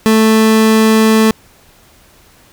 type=tone; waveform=30% pulse; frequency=220 Hz; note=A3; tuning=in tune; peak=-4 dBFS; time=0.06-1.31 s; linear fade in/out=0 ms; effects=pink hiss -46 dBFS RMS until 2.52 s